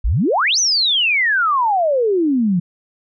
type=exponential two-way sweep; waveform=sine; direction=up then down; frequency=41.88 to 6272 to 167.3 Hz; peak=-13 dBFS; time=0.04-2.6 s; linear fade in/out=10 ms; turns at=0.59 s; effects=none